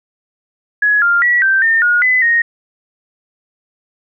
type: tone with pitch steps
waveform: sine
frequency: 1681 / 1398 / 1936 / 1562 / 1815 / 1440 / 2012 / 1864 Hz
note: G#6 / F6 / B6 / G6 / A#6 / F#6 / B6 / A#6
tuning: +20 / +1 / -35 / -7 / -47 / -47 / +32 / -1 cents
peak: -9 dBFS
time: 0.82-2.42 s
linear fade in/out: 5 ms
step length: 200 ms
effects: none

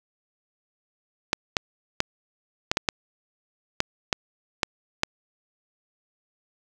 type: clicks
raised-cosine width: 0.2 ms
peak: -3 dBFS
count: 10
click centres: 1.331 / 1.568 / 2.004 / 2.715 / 2.771 / 2.888 / 3.804 / 4.128 / 4.632 / 5.034 s
effects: none

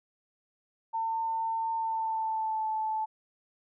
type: tone with pitch glide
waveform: sine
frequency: 901 to 872.8 Hz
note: A5 to A5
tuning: +41 to -14 cents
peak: -28 dBFS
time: 0.93-3.06 s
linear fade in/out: 20 ms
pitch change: -55 cents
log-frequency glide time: 1.72-2.67 s
effects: none

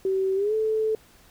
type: tone with pitch glide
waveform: sine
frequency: 382.6 to 437 Hz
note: G4 to A4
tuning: -42 to -12 cents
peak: -21 dBFS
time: 0.05-0.95 s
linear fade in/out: 2 ms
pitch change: +230 cents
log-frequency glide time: 0.35-0.54 s
effects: pink hiss -55 dBFS RMS until 1.3 s

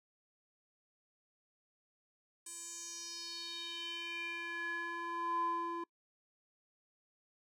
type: tone with band-pass filter sweep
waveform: square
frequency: 339.9 Hz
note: F4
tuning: 47 cents flat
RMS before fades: -41 dBFS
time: 2.46-5.84 s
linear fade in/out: 5 ms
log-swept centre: 8500 to 750 Hz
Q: 4.7
effects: noise-tail reverb RT60 0.1 s tail -25 dB re dry

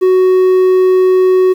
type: tone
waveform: triangle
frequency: 371.3 Hz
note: F#4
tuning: 6 cents sharp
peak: -4 dBFS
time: 0.01-1.54 s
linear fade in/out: 20 ms
effects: 7-bit

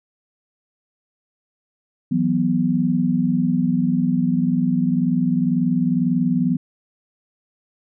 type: chord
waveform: sine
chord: E suspended second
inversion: none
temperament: equal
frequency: 164.81 / 185 / 246.9 Hz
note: E3 / F#3 / B3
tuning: 0 / 0 / 0 cents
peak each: -22 / -21 / -19 dBFS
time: 2.11-6.57 s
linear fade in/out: 10 ms
effects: none

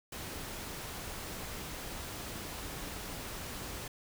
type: noise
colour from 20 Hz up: pink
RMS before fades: -42 dBFS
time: 0.12-3.88 s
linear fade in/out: 5 ms
effects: none

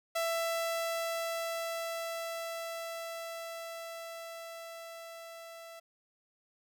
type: tone with level ramp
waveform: sawtooth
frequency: 665 Hz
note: E5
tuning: 15 cents sharp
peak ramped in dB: -26 to -43 dBFS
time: 0.15-5.8 s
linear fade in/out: 10 ms
effects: none

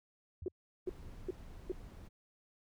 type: tone with exponential decay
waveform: sine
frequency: 83.9 Hz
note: E2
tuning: 31 cents sharp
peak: -40 dBFS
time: 0.42-0.52 s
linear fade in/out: 5 ms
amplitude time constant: 21 ms
type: tone bursts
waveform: sine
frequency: 366.5 Hz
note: F#4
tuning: 16 cents flat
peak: -33 dBFS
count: 4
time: 0.46-1.718 s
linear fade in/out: 2 ms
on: 22 ms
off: 390 ms
type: noise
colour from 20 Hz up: brown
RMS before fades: -50 dBFS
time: 0.86-2.09 s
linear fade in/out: 20 ms
effects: none

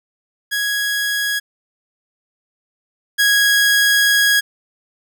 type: tone pair in turn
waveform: sawtooth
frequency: 1661.2 / 1654.1 Hz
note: G#6 / G#6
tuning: 0 / -7 cents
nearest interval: unison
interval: 7 cents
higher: first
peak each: -14 / -8 dBFS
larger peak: second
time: 0.51-1.4 / 3.18-4.41 s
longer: second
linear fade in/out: 20 ms
effects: none

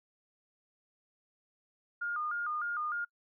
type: tone with vibrato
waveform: sine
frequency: 1314 Hz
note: E6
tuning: 6 cents flat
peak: -32 dBFS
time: 2.01-3.05 s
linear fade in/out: 10 ms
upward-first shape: square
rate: 3.3 Hz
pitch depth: 130 cents each way
effects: noise-tail reverb RT60 0.1 s tail -26 dB re dry

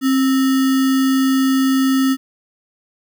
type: tone with sample-and-hold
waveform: sine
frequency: 265.9 Hz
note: C4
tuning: 28 cents sharp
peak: -12 dBFS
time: 0.01-2.17 s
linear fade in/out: 50 ms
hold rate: 1575 Hz
effects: none

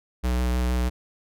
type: tone with vibrato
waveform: square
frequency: 61.74 Hz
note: B1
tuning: in tune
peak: -22 dBFS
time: 0.23-0.9 s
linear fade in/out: 20 ms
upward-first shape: sine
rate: 6.4 Hz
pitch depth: 15 cents each way
effects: none

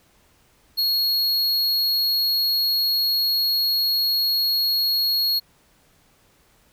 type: tone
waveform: square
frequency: 4313 Hz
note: C#8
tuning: 48 cents flat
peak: -19 dBFS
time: 0.77-5.4 s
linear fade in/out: 20 ms
effects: pink hiss -59 dBFS RMS until 6.72 s

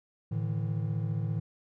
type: chord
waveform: triangle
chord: A suspended fourth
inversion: none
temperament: equal with one note detuned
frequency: 110 / 146.83 / 161.8 Hz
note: A2 / D3 / E3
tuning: 0 / 0 / -32 cents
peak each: -29 / -34 / -32 dBFS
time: 0.31-1.4 s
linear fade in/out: 10 ms
effects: none

